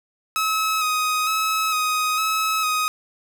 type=tone with vibrato; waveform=sawtooth; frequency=1271 Hz; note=D#6; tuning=36 cents sharp; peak=-16 dBFS; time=0.36-2.88 s; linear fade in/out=0 ms; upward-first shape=square; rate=1.1 Hz; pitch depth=24 cents each way; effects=9-bit